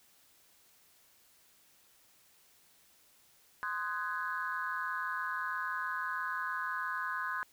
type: chord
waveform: sine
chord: Ab dominant seventh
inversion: first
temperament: just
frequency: 1038.3 / 1245.9 / 1495.1 / 1661.2 Hz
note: C6 / Eb6 / Gb6 / Ab6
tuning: -14 / +2 / +18 / 0 cents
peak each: -38 / -40 / -38 / -39 dBFS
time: 3.63-7.43 s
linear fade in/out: 0 ms
effects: tanh soft clip ceiling -24 dBFS + white hiss -65 dBFS RMS until 7.52 s